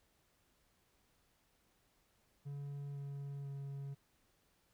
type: tone with pitch steps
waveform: triangle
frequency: 141.9 / 140.51 / 139.14 Hz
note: C#3 / C#3 / C#3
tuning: +41 / +24 / +7 cents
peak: -40 dBFS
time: 2.45-3.95 s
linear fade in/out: 20 ms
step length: 500 ms
effects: pink hiss -75 dBFS RMS until 4.73 s